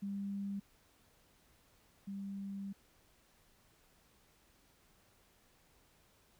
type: tone pair in turn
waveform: sine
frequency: 199.1 / 197.38 Hz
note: G3 / G3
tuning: +27 / +12 cents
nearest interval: unison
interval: 15 cents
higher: first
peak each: -37 / -40 dBFS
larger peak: first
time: 0.02-0.6 / 2.07-2.73 s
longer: second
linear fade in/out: 10 ms
effects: pink hiss -69 dBFS RMS until 6.39 s